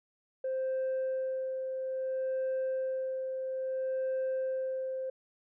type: tone with tremolo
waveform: sine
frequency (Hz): 523.3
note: C5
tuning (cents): 0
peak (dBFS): -27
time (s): 0.44-5.1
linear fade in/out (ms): 5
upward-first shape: sine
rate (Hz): 0.6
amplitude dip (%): 45
effects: tanh soft clip ceiling -28 dBFS